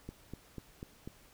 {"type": "click train", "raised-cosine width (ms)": 3, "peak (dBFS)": -29, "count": 5, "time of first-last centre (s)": [0.09, 1.075], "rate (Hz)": 4.06, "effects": ["pink hiss -61 dBFS RMS until 1.33 s"]}